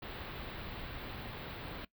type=band-stop noise; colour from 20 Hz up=pink; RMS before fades=-44 dBFS; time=0.02-1.85 s; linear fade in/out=5 ms; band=4200 to 16000 Hz; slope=48 dB/octave; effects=noise-tail reverb RT60 0.1 s tail -19 dB re dry